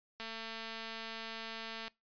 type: click train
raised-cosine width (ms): 0.2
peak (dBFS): -26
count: 379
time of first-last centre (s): 0.2-1.88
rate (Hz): 225
effects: noise-tail reverb RT60 0.2 s tail -23 dB re dry + resampled to 11025 Hz